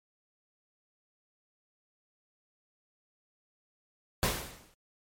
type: noise with exponential decay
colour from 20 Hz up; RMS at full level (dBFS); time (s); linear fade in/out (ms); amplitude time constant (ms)
pink; -26; 4.23-4.74; 0; 110
effects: MP3 64 kbps